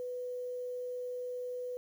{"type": "tone with quantisation", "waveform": "sine", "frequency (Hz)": 496.6, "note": "B4", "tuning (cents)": 9, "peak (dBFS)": -36, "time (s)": [0, 1.77], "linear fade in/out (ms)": 0, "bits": 10, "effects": []}